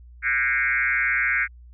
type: tone with frequency modulation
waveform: sine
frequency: 1864.7 Hz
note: A#6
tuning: in tune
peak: -19 dBFS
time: 0.22-1.48 s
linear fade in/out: 50 ms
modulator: 127 Hz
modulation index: 3.3
effects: added 60 Hz sine -43 dBFS peak until 1.73 s